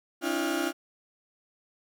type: tone cluster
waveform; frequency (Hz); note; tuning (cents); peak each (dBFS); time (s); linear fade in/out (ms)
35% pulse; 277.1 / 307.4 / 339.8 / 803 / 1422; C#4 / D#4 / F4 / G5 / F6; -1 / -21 / -47 / +41 / +31; -32 / -31 / -29 / -37 / -34; 0.21-0.73; 50
effects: none